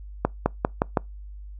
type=accelerating click train; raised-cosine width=1 ms; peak=-5 dBFS; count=5; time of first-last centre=0.25-0.972 s; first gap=210 ms; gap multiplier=0.9; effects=noise-tail reverb RT60 0.2 s tail -26 dB re dry + added 50 Hz sine -37 dBFS peak until 1.59 s